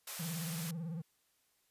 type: high-pass noise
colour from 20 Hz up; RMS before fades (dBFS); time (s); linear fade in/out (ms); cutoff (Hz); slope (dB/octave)
white; -43; 0.07-0.71; 5; 500; 24
type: tone with vibrato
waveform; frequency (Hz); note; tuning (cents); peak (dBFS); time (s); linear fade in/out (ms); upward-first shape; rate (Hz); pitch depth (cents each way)
triangle; 164.81; E3; 0; -36; 0.19-1.02; 10; sine; 18; 120
effects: white hiss -75 dBFS RMS until 1.7 s + resampled to 32000 Hz